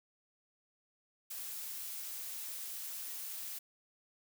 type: noise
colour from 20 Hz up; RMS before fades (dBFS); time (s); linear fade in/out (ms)
blue; -43; 1.3-3.59; 10
effects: none